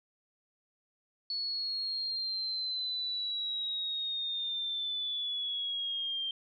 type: linear sweep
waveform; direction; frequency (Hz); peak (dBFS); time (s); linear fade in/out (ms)
sine; down; 4407 to 3163; -32; 1.3-6.31; 2
effects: none